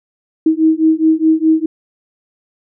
sine beating tone pair, 315.8 / 320.6 Hz, D#4 / E4, +26 / -48 cents, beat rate 4.8 Hz, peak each -12 dBFS, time 0.46-1.66 s, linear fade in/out 5 ms, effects none

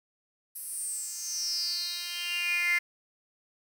10% pulse tone with high-pass filter sweep, 349.2 Hz, F4, in tune, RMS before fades -32 dBFS, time 0.55-2.79 s, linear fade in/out 10 ms, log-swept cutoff 11000 to 2000 Hz, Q 8.9, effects 10-bit

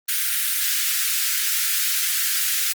white high-pass noise, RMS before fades -22 dBFS, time 0.08-2.73 s, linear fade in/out 10 ms, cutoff 1400 Hz, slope 48 dB/octave, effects Opus 32 kbps

